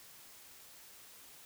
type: silence
effects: white hiss -56 dBFS RMS until 1.45 s